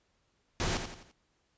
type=noise with echo; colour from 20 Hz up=pink; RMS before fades=-31 dBFS; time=0.6-0.77 s; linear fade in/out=0 ms; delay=86 ms; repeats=4; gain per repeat=-7 dB; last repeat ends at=1.114 s; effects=pink hiss -74 dBFS RMS until 1.57 s + resampled to 16000 Hz